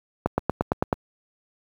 accelerating click train, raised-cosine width 1 ms, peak -6 dBFS, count 7, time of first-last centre 0.26-0.928 s, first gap 120 ms, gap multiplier 0.97, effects high-pass 60 Hz 12 dB/octave + 8-bit

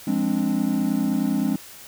triangle chord, D half-diminished seventh, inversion first, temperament equal with one note detuned, 174.61 / 207.7 / 264.1 / 293.7 Hz, F3 / Ab3 / C4 / D4, 0 / 0 / +16 / 0 cents, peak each -27 / -22 / -22 / -25 dBFS, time 0.07-1.56 s, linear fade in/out 5 ms, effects white hiss -43 dBFS RMS until 1.87 s

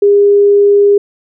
sine tone, 405.7 Hz, G#4, 41 cents flat, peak -4 dBFS, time 0.02-0.98 s, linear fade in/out 5 ms, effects none

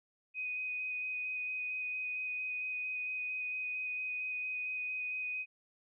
sine tone with vibrato, 2500 Hz, D#7, 8 cents sharp, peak -35 dBFS, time 0.34-5.46 s, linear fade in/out 50 ms, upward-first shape square, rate 4.4 Hz, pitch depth 8 cents each way, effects none

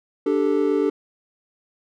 triangle chord, D suspended fourth, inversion none, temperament equal, 293.7 / 392 / 440 Hz, D4 / G4 / A4, 0 / 0 / 0 cents, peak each -20 dBFS, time 0.26-0.9 s, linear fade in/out 5 ms, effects none

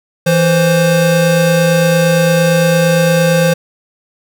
square tone pair together, 164.81 / 523.2 Hz, E3 / C5, 0 / 0 cents, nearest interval octave + minor sixth, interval 2000 cents, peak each -12 dBFS, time 0.26-3.54 s, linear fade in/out 10 ms, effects none

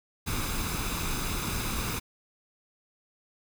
pink noise with comb filter, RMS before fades -31 dBFS, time 0.26-2 s, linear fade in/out 20 ms, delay 0.8 ms, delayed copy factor +0.55, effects none

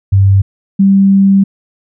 sine tone pair in turn, 97.8 / 195.6 Hz, G2 / G3, -4 / -4 cents, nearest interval octave, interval 1200 cents, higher second, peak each -4 dBFS, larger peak neither, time 0.12-0.42 / 0.79-1.44 s, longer second, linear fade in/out 10 ms, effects none

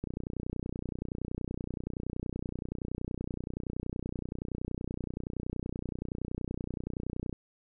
click train, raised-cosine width 3 ms, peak -22 dBFS, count 224, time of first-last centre 0.04-7.328 s, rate 30.6 Hz, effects none

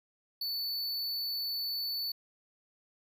square tone, 4479 Hz, C#8, 17 cents sharp, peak -33 dBFS, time 0.41-2.12 s, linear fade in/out 5 ms, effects none

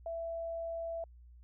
sine tone, 665 Hz, E5, 15 cents sharp, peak -36 dBFS, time 0.06-1.04 s, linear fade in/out 2 ms, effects added 60 Hz sine -53 dBFS peak until 1.43 s

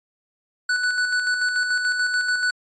square tone with tremolo, 1485 Hz, F#6, 6 cents sharp, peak -19 dBFS, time 0.69-2.51 s, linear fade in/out 5 ms, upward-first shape square, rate 6.9 Hz, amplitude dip 40%, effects resampled to 16000 Hz

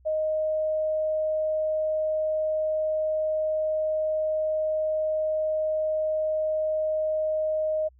sine tone, 622.3 Hz, D#5, in tune, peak -23 dBFS, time 0.05-7.89 s, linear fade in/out 20 ms, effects added 63 Hz sine -54 dBFS peak until 7.99 s

